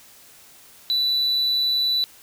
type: tone with amplitude modulation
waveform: sine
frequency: 3968 Hz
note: B7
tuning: 7 cents sharp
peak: -15 dBFS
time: 0.9-2.04 s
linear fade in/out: 0 ms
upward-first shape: sine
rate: 151 Hz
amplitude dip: 25%
effects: tanh soft clip ceiling -17 dBFS + white hiss -49 dBFS RMS until 2.22 s